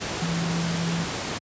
sine tone in noise, 168.4 Hz, E3, 37 cents sharp, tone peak -24 dBFS, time 0.21-1.05 s, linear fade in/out 20 ms, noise pink, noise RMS -29 dBFS, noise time 0-1.39 s, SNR +2 dB, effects high-pass 100 Hz 12 dB/octave + resampled to 16000 Hz

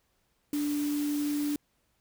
sine tone in noise, 292.6 Hz, D4, 6 cents flat, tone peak -27 dBFS, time 0.53-1.56 s, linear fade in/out 2 ms, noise white, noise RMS -42 dBFS, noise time 0.53-1.56 s, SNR +12 dB, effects pink hiss -73 dBFS RMS until 2 s

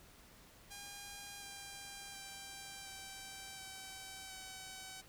5% pulse tone with pitch steps, 807 / 797.3 / 787.7 / 778.2 / 768.8 / 759.5 Hz, G#5 / G5 / G5 / G5 / G5 / F#5, -50 / +29 / +8 / -13 / -34 / +45 cents, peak -36 dBFS, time 0.7-5.02 s, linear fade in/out 20 ms, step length 720 ms, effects pink hiss -61 dBFS RMS until 5.08 s

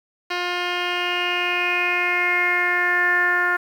10% pulse tone with low-pass filter sweep, 355 Hz, F4, 28 cents sharp, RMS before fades -21 dBFS, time 0.3-3.57 s, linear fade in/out 10 ms, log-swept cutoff 3600 to 1600 Hz, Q 6.8, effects 8-bit

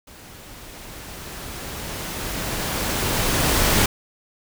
pink noise with level ramp, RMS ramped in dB -44 to -17 dBFS, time 0.07-3.86 s, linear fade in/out 5 ms, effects none

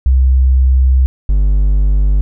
sine / triangle tone pair in turn, 64.9 / 49.99 Hz, C2 / G1, -13 / +35 cents, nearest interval perfect fourth, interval 452 cents, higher first, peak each -6 / -6 dBFS, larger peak neither, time 0.06-1.06 / 1.29-2.21 s, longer first, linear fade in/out 0 ms, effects none

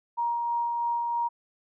sine tone with tremolo, 943 Hz, A#5, 20 cents sharp, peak -24 dBFS, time 0.17-1.29 s, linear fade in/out 20 ms, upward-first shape sine, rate 3.1 Hz, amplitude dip 25%, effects none

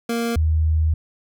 25% pulse / sine tone pair in turn, 233.1 / 78.87 Hz, A#3 / D#2, 0 / +24 cents, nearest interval octave + perfect fifth, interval 1876 cents, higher first, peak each -17 / -15 dBFS, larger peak second, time 0.09-0.36 / 0.36-0.94 s, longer second, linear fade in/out 5 ms, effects none

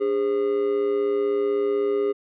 triangle tone with amplitude modulation, 408 Hz, G#4, 31 cents flat, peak -15 dBFS, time 0-2.13 s, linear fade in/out 20 ms, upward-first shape sine, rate 116 Hz, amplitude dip 65%, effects resampled to 8000 Hz

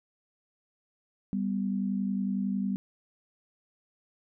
sine tone pair together, 195.96 / 246.9 Hz, G3 / B3, 0 / 0 cents, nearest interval major third, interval 400 cents, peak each -28 / -33 dBFS, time 1.33-2.76 s, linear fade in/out 0 ms, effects none

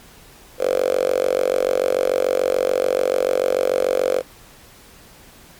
5% pulse tone with high-pass filter, 46.87 Hz, F#1, 23 cents sharp, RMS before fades -19 dBFS, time 0.58-4.23 s, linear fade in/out 50 ms, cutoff 510 Hz, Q 8.2, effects pink hiss -46 dBFS RMS until 5.59 s + MP3 96 kbps

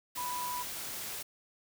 sine tone in noise, 986 Hz, B5, 3 cents flat, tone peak -35 dBFS, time 0.17-0.63 s, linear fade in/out 10 ms, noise white, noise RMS -40 dBFS, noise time 0.15-1.23 s, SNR +2 dB, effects none

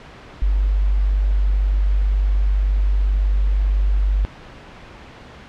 sine tone, 49 Hz, G1, in tune, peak -14 dBFS, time 0.42-4.25 s, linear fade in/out 0 ms, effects pink hiss -40 dBFS RMS until 5.48 s + low-pass 3000 Hz 12 dB/octave

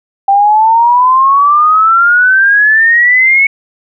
sine exponential sweep, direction up, 784 to 2223 Hz, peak -4 dBFS, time 0.28-3.47 s, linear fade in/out 5 ms, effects none

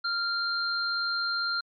sine tone pair together, 1391 / 4173 Hz, F6 / C8, -7 / -5 cents, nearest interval octave + perfect fifth, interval 1902 cents, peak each -28 / -30 dBFS, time 0.04-1.61 s, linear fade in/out 10 ms, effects MP3 64 kbps

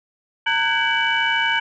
sine tone cluster, 911 / 1509 / 1642 / 2291 / 2971 Hz, A#5 / F#6 / G#6 / D7 / F#7, -40 / +34 / -20 / -44 / +6 cents, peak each -23 dBFS, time 0.46-1.6 s, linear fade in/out 10 ms, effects tanh soft clip ceiling -8 dBFS

